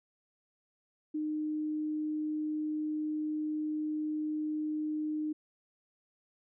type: tone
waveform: sine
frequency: 306 Hz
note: D#4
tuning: 29 cents flat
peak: -31 dBFS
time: 1.14-5.33 s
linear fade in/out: 10 ms
effects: none